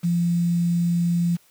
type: tone with quantisation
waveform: sine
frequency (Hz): 172.1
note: F3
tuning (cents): -25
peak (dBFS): -18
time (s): 0.03-1.37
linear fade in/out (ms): 20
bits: 7
effects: white hiss -58 dBFS RMS until 1.5 s